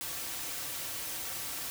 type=noise with comb filter; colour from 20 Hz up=white; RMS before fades=-38 dBFS; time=0.01-1.7 s; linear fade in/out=0 ms; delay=4.8 ms; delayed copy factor=-0.5; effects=none